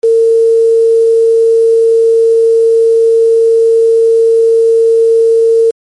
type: tone with quantisation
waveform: sine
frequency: 454.9 Hz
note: A#4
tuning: 42 cents flat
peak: -4 dBFS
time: 0.03-5.71 s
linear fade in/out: 10 ms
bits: 5
effects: MP3 48 kbps